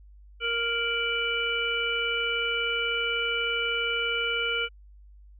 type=harmonic tone with a mistuned harmonic; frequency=466.2 Hz; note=A#4; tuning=in tune; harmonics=1 / 3 / 5 / 6; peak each=-33 / -30 / -30 / -30 dBFS; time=0.4-4.69 s; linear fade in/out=50 ms; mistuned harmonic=6; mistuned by=+100 cents; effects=added 50 Hz sine -48 dBFS peak until 5.39 s